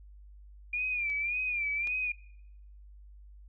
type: tone with vibrato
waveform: sine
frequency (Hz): 2400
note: D7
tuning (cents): +37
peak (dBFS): -29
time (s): 0.73-2.12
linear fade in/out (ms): 5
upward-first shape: sine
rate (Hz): 1.8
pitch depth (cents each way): 86
type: clicks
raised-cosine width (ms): 0.2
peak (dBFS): -34 / -28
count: 2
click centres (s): 1.1 / 1.873
effects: noise-tail reverb RT60 0.8 s tail -23 dB re dry + added 50 Hz sine -49 dBFS peak until 3.48 s